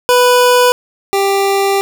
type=tone pair in turn; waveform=25% pulse; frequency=494.3 / 394.4 Hz; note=B4 / G4; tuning=+1 / +11 cents; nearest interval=major third; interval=390 cents; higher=first; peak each=-3 / -7 dBFS; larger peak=first; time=0.09-0.72 / 1.13-1.81 s; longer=second; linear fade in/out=0 ms; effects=7-bit